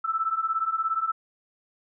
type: beating tone pair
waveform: sine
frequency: 1309 / 1326 Hz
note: E6 / E6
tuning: -13 / +10 cents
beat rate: 17 Hz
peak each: -28 / -26 dBFS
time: 0.04-1.12 s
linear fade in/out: 10 ms
effects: none